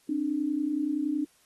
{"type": "tone pair together", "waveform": "sine", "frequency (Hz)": [269.3, 300], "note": ["C#4", "D4"], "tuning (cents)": [-50, 37], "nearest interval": "major second", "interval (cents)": 187, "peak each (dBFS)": [-31, -27], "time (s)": [0.09, 1.25], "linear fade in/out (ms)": 5, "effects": ["white hiss -64 dBFS RMS until 1.45 s", "AAC 32 kbps"]}